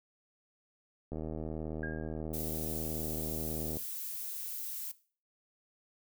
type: click train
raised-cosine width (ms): 2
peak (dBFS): -26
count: 209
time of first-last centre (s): 1.12-3.77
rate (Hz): 78.5
type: tone with exponential decay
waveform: sine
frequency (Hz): 1621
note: G#6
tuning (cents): -42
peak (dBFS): -36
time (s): 1.83-2.22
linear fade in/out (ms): 2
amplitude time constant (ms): 84
type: noise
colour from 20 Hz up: violet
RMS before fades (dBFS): -40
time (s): 2.33-4.92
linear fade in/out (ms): 10
effects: noise-tail reverb RT60 0.4 s tail -17 dB re dry